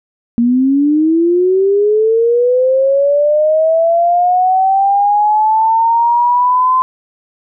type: linear sweep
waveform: sine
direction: up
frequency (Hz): 231.8 to 1035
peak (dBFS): -8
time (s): 0.38-6.82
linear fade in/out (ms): 0
effects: none